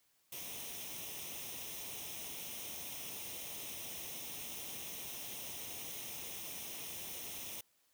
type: noise with comb filter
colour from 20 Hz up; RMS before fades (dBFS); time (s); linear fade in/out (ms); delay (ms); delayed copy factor
white; -45; 0.32-7.61; 5; 0.33; +0.65
effects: white hiss -74 dBFS RMS until 7.93 s + high-pass 60 Hz 12 dB/octave